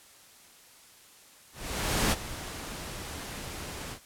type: noise with ADSR envelope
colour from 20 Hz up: pink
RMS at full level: -25 dBFS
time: 1.52-4 s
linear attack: 600 ms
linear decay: 30 ms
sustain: -14 dB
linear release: 84 ms
effects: white hiss -55 dBFS RMS until 4.05 s + low-pass 12000 Hz 12 dB/octave